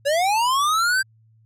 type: linear sweep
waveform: square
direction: up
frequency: 545 to 1587 Hz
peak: -18 dBFS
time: 0.05-1.03 s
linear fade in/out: 20 ms
effects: added 111 Hz sine -53 dBFS peak until 1.45 s + low-pass 12000 Hz 12 dB/octave